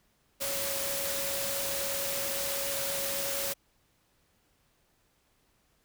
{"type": "tone in noise", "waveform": "sine", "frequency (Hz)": 554.4, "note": "C#5", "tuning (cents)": 0, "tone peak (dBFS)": -37, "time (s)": [0.4, 3.54], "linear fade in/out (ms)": 20, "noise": "white", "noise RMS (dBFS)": -33, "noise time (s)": [0.4, 3.54], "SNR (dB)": -7, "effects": ["pink hiss -70 dBFS RMS until 5.84 s"]}